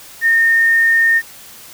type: tone with quantisation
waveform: sine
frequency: 1829 Hz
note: A#6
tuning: 33 cents flat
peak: -9 dBFS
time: 0.21-1.22 s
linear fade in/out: 50 ms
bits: 6
effects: white hiss -38 dBFS RMS until 1.73 s